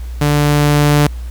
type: tone with level ramp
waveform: sawtooth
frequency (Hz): 146.83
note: D3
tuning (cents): 0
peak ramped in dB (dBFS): -7 to -4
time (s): 0.21-1.07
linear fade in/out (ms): 5
effects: added 60 Hz sine -22 dBFS peak until 1.3 s + pink hiss -43 dBFS RMS until 1.3 s